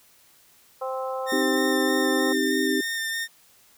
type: harmonic tone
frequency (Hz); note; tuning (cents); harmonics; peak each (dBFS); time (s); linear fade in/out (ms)
261.6; C4; 0; 2 / 3 / 4 / 5; -29 / -33 / -35 / -37; 0.81-2.33; 10
type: tone with vibrato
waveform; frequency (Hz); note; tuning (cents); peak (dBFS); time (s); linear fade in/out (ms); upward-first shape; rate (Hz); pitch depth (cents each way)
sawtooth; 1815; A#6; -47; -23; 1.26-3.28; 50; square; 3.2; 12
type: chord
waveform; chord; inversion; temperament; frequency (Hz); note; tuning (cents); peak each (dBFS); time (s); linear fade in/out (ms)
sine; C minor; none; equal; 261.6 / 311.1 / 392; C4 / Eb4 / G4; 0 / 0 / 0; -26; 1.32-2.81; 5
effects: white hiss -57 dBFS RMS until 3.77 s